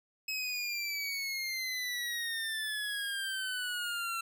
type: exponential sweep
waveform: 25% pulse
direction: down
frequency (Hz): 2573 to 1348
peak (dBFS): -30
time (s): 0.28-4.21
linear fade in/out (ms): 5
effects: none